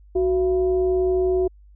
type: tone with frequency modulation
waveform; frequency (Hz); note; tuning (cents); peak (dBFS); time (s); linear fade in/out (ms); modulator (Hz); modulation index
sine; 369.7; F#4; -1; -17; 0.15-1.48; 10; 309; 0.46
effects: added 50 Hz sine -46 dBFS peak until 1.75 s